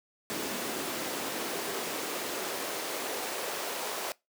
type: noise with high-pass filter sweep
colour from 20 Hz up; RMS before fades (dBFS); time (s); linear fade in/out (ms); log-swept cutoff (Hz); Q
pink; -35; 0.3-4.12; 0; 270 to 520; 1.5
effects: noise-tail reverb RT60 0.2 s tail -22 dB re dry